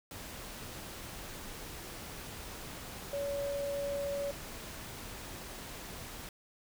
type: tone in noise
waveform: sine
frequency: 565 Hz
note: C#5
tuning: 33 cents sharp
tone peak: -33 dBFS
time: 3.13-4.31 s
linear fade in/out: 2 ms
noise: pink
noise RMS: -45 dBFS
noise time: 0.11-6.29 s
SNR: +9 dB
effects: none